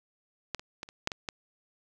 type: clicks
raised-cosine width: 0.2 ms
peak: -14 / -26 / -20 / -30 / -10 / -18 / -16 dBFS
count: 7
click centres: 0.547 / 0.595 / 0.831 / 0.889 / 1.074 / 1.118 / 1.288 s
effects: none